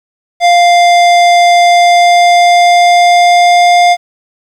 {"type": "tone with pitch glide", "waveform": "square", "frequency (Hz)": [698.5, 704.2], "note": ["F5", "F5"], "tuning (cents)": [0, 14], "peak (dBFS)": -4, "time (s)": [0.4, 3.97], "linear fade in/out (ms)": 50, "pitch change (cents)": 14, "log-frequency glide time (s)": [1.56, 3.85], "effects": ["low-pass 6000 Hz 12 dB/octave", "7-bit"]}